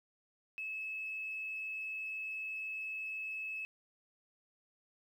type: tone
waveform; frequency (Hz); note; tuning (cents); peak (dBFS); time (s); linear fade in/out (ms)
sine; 2594; E7; -28; -38; 0.58-3.65; 0
effects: 11-bit